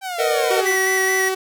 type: linear sweep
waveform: sawtooth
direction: down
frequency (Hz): 784 to 338.5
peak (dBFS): -21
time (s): 0.01-0.76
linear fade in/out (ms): 50
type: chord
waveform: square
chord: B major seventh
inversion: third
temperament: just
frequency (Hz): 463 / 493.9 / 617.4 / 740.8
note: A#4 / B4 / D#5 / F#5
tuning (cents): -12 / 0 / -14 / +2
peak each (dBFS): -22 / -27 / -24 / -24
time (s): 0.18-0.62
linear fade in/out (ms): 20
type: tone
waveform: sawtooth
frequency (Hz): 378.4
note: F#4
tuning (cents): +39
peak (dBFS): -16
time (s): 0.5-1.35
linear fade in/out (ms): 10
type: tone with vibrato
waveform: square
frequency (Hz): 1945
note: B6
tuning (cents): -27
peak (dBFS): -19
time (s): 0.65-1.3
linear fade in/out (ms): 20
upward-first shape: square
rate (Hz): 4.6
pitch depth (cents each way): 20
effects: none